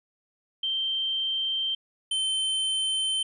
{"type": "tone pair in turn", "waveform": ["sine", "square"], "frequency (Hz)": [3136, 3091], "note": ["G7", "G7"], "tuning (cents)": [0, -25], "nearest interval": "unison", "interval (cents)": 25, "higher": "first", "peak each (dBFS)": -25, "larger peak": "neither", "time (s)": [[0.63, 1.75], [2.11, 3.23]], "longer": "neither", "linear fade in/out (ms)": 5, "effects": ["resampled to 24000 Hz"]}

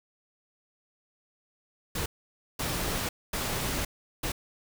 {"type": "noise bursts at uneven times", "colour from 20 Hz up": "pink", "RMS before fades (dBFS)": -31, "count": 4, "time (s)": [[1.95, 2.06], [2.59, 3.09], [3.33, 3.85], [4.23, 4.32]], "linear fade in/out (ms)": 5, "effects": []}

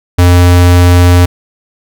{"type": "tone", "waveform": "square", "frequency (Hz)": 88.5, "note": "F2", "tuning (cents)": 23, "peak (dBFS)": -3, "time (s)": [0.18, 1.26], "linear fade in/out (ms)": 10, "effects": []}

